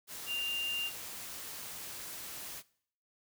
sine tone in noise, 2794 Hz, F7, in tune, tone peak -33 dBFS, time 0.26-0.91 s, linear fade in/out 50 ms, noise white, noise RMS -44 dBFS, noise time 0.07-2.63 s, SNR +8 dB, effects noise-tail reverb RT60 0.6 s tail -21 dB re dry

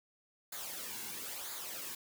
white noise with flanger, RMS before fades -43 dBFS, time 0.52-1.95 s, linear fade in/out 5 ms, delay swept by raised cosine 0.35 to 1.65 ms, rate 1 Hz, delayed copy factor -0.6, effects none

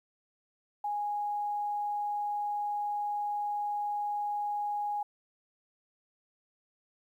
sine tone, 827 Hz, G#5, 8 cents flat, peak -30 dBFS, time 0.84-5.03 s, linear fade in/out 5 ms, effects 11-bit

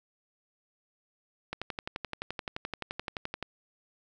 click train, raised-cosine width 0.3 ms, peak -18 dBFS, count 23, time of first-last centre 1.53-3.427 s, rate 11.6 Hz, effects none

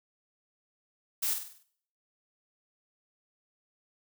blue noise with echo, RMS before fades -30 dBFS, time 1.22-1.34 s, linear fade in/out 10 ms, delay 49 ms, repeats 6, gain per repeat -6 dB, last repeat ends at 1.634 s, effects noise-tail reverb RT60 0.6 s tail -18 dB re dry

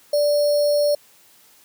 sine tone with sample-and-hold, 585 Hz, D5, 7 cents flat, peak -15 dBFS, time 0.13-0.95 s, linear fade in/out 5 ms, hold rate 4900 Hz, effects white hiss -53 dBFS RMS until 1.64 s + high-pass 100 Hz 12 dB/octave

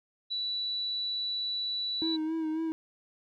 sine tone, 3948 Hz, B7, 1 cent flat, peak -30 dBFS, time 0.3-2.17 s, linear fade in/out 20 ms
triangle tone with vibrato, 318.7 Hz, D#4, 42 cents sharp, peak -27 dBFS, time 2.02-2.72 s, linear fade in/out 0 ms, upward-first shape sine, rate 3.7 Hz, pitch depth 39 cents each way
effects none

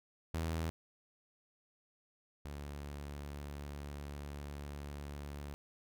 sawtooth tone pair in turn, 81.1 / 72.02 Hz, E2 / D2, -28 / -33 cents, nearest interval major second, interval 205 cents, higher first, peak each -31 / -39 dBFS, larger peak first, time 0.34-0.7 / 2.45-5.54 s, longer second, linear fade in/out 0 ms, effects none

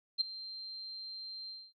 sine tone with ADSR envelope, 4153 Hz, C8, 14 cents flat, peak -24 dBFS, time 0.18-1.73 s, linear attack 29 ms, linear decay 11 ms, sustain -17 dB, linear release 240 ms, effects noise-tail reverb RT60 0.1 s tail -19 dB re dry

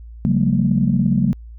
sine tone cluster, 137 / 180.1 / 197.3 / 229.4 Hz, C#3 / F#3 / G3 / A#3, -20 / -46 / +11 / -28 cents, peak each -19 dBFS, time 0.25-1.33 s, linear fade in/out 0 ms, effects tanh soft clip ceiling -3 dBFS + added 57 Hz sine -34 dBFS peak until 1.58 s

